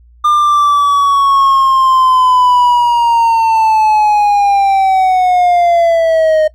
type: linear sweep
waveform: triangle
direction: down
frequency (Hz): 1205 to 616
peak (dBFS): -5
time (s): 0.24-6.48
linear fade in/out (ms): 10
effects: noise-tail reverb RT60 0.1 s tail -19 dB re dry + added 59 Hz sine -40 dBFS peak until 6.54 s